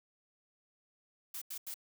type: noise bursts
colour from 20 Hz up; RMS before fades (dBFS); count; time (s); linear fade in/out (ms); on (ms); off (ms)
blue; -42; 3; 1.34-1.742; 5; 76; 87
effects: none